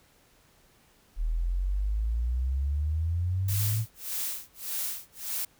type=exponential sweep; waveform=sine; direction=up; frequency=38.21 to 113.3 Hz; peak=-25 dBFS; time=1.16-3.86 s; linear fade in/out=50 ms
type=noise with tremolo; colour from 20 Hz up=blue; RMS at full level=-31 dBFS; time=3.48-5.45 s; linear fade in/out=5 ms; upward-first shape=sine; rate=1.7 Hz; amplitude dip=100%
effects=pink hiss -62 dBFS RMS until 5.59 s